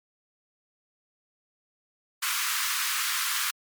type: high-pass noise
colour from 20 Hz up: pink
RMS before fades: -28 dBFS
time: 2.22-3.51 s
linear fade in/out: 10 ms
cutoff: 1100 Hz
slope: 48 dB/octave
effects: MP3 96 kbps